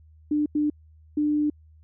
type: tone bursts at uneven times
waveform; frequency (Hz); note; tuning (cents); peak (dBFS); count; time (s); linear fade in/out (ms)
sine; 298; D4; +25; -20; 3; 0.31-0.46 / 0.55-0.7 / 1.17-1.5; 5
effects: added 78 Hz sine -50 dBFS peak until 1.83 s